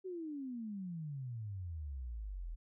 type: exponential sweep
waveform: sine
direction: down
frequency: 383.6 to 38.97 Hz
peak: -40 dBFS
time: 0.04-2.56 s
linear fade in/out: 20 ms
effects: none